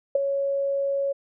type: tone with ADSR envelope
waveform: sine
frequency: 555 Hz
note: C#5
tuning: 2 cents sharp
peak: -14 dBFS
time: 0.15-1.13 s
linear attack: 5 ms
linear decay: 13 ms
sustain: -8 dB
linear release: 15 ms
effects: none